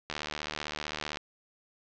click train, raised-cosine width 0.2 ms, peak -16 dBFS, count 82, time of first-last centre 0.1-1.171 s, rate 75.6 Hz, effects low-pass 5000 Hz 12 dB/octave

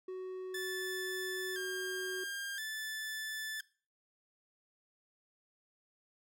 triangle tone, 372.2 Hz, F#4, 10 cents sharp, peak -37 dBFS, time 0.08-2.24 s, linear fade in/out 5 ms
sawtooth tone with vibrato, 1676 Hz, G#6, 15 cents sharp, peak -35 dBFS, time 0.54-3.61 s, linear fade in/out 5 ms, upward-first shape square, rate 0.49 Hz, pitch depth 75 cents each way
effects noise-tail reverb RT60 0.4 s tail -21 dB re dry

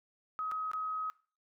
sine tone with dropouts, 1268 Hz, D#6, 32 cents sharp, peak -33 dBFS, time 0.39-1.1 s, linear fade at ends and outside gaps 0 ms, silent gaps 0.514-0.519 / 0.715-0.734 s, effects noise-tail reverb RT60 0.4 s tail -21 dB re dry

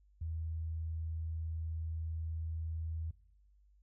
sine tone, 80.8 Hz, E2, 34 cents flat, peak -36 dBFS, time 0.21-3.11 s, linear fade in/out 5 ms, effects noise-tail reverb RT60 0.8 s tail -22 dB re dry + added 50 Hz sine -63 dBFS peak until 3.82 s

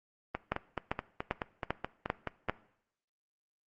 two click trains, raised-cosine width 0.5 ms, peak -14 / -18 dBFS, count 6 / 11, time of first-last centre 0.52-2.496 / 0.35-2.487 s, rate 2.53 / 4.68 Hz, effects noise-tail reverb RT60 0.7 s tail -19 dB re dry + Opus 24 kbps

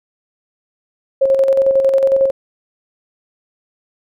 sine tone with tremolo, 540 Hz, C#5, 45 cents flat, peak -8 dBFS, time 1.21-2.31 s, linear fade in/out 10 ms, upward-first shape square, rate 11 Hz, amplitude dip 45%, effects none

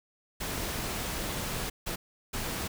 pink noise bursts at uneven times, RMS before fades -34 dBFS, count 3, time 0.4-1.7 / 1.86-1.96 / 2.33-2.68 s, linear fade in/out 10 ms, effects none

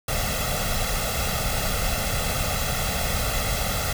pink noise with comb filter, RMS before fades -25 dBFS, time 0.08-3.93 s, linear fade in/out 5 ms, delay 1.5 ms, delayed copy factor +0.8, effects none

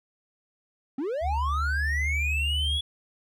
triangle linear sweep, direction up, 246.9 to 3400 Hz, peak -25 dBFS, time 0.98-2.81 s, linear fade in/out 5 ms
sine tone with pitch glide, 72.6 to 73.44 Hz, D2 to D2, -19 to +1 cents, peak -26 dBFS, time 1.21-2.81 s, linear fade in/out 50 ms, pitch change +20 cents, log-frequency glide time 1.73-2.11 s
effects none

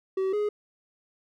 triangle tone pair in turn, 381.5 / 417.4 Hz, G4 / G#4, -47 / +9 cents, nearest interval major second, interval 156 cents, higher second, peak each -22 dBFS, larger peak neither, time 0.17-0.33 / 0.33-0.49 s, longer neither, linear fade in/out 5 ms, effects none

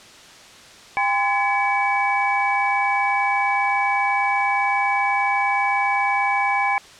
sine tone cluster, 802 / 1027 / 1695 / 2277 Hz, G5 / C6 / G#6 / C#7, +39 / -33 / +35 / +46 cents, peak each -21 / -24 / -29 / -22 dBFS, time 0.97-6.78 s, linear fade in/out 0 ms, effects white hiss -44 dBFS RMS until 6.99 s + low-pass 6000 Hz 12 dB/octave

